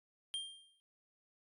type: tone with exponential decay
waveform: square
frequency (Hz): 3189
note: G7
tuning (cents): +29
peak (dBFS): -36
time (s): 0.34-0.8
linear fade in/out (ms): 0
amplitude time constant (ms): 100
effects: resampled to 32000 Hz